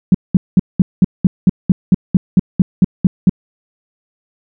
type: tone bursts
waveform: sine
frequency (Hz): 185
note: F#3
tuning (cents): 0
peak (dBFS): -3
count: 15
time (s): 0.12-3.295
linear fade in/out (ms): 2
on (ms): 25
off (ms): 200
effects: none